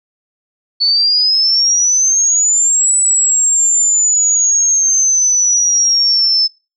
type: exponential two-way sweep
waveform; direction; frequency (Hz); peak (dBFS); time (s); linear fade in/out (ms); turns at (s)
sine; up then down; 4435 to 7950 to 5240; -9; 0.8-6.48; 20; 2.96
effects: noise-tail reverb RT60 0.3 s tail -26 dB re dry